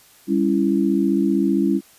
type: chord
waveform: sine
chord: C# diminished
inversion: second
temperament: just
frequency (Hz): 199.57 / 277.2 / 332.6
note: G3 / C#4 / E4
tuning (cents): +31 / 0 / +16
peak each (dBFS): -20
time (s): 0.27-1.81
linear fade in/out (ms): 50
effects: white hiss -51 dBFS RMS until 1.98 s + resampled to 32000 Hz